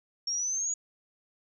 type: exponential sweep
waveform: sine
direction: up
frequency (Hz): 5510 to 6830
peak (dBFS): -28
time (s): 0.27-0.74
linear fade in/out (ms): 5
effects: none